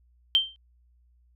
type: tone with exponential decay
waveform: sine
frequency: 3136 Hz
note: G7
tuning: in tune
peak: -14 dBFS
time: 0.35-0.56 s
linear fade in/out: 0 ms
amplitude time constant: 44 ms
effects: added 60 Hz sine -59 dBFS peak until 1.35 s